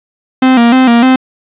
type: tone with vibrato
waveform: 45% pulse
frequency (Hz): 246.9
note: B3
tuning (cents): 0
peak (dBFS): -4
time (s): 0.42-1.16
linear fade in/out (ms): 5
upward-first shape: square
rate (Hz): 3.3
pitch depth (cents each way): 85
effects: resampled to 8000 Hz + 7-bit